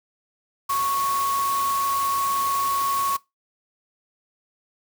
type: tone in noise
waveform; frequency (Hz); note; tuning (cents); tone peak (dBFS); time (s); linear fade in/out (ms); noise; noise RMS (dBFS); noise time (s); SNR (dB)
sine; 1106; C#6; -4; -21; 0.69-3.17; 10; white; -32; 0.69-3.17; +8
effects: noise-tail reverb RT60 0.2 s tail -21 dB re dry